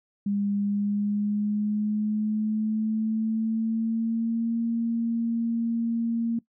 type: tone with pitch glide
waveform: sine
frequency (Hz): 202.2 to 230.9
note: G#3 to A#3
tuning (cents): -46 to -16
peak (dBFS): -23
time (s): 0.26-6.39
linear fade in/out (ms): 5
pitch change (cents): +230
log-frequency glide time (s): 0.56-4.59
effects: noise-tail reverb RT60 0.1 s tail -20 dB re dry